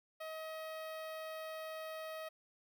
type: tone with notch filter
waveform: sawtooth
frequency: 634 Hz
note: D#5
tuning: 32 cents sharp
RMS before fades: -45 dBFS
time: 0.2-2.29 s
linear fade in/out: 10 ms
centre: 7100 Hz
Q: 0.93
effects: none